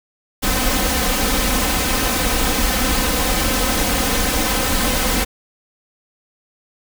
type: noise with comb filter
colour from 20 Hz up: pink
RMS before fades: -18 dBFS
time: 0.42-5.25 s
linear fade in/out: 20 ms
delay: 3.9 ms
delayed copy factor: +0.75
effects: none